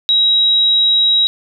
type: tone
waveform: sine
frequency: 3840 Hz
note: B7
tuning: 49 cents flat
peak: -9 dBFS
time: 0.09-1.27 s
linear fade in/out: 0 ms
effects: none